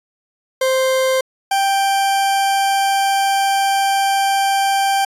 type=tone pair in turn; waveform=40% pulse; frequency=523 / 785.7 Hz; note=C5 / G5; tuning=-1 / +4 cents; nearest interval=perfect fifth; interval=705 cents; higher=second; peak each=-13 dBFS; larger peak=neither; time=0.61-1.21 / 1.51-5.05 s; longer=second; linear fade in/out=5 ms; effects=resampled to 32000 Hz